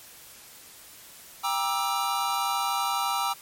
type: chord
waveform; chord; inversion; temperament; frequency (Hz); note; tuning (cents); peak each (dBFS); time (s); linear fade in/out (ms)
square; E half-diminished seventh; first; just; 791.1 / 949.3 / 1186.7 / 1318.5; G5 / Bb5 / D6 / E6; +16 / +31 / +18 / 0; -31 / -31 / -33 / -31; 1.43-3.34; 20
effects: white hiss -48 dBFS RMS until 3.41 s + MP3 64 kbps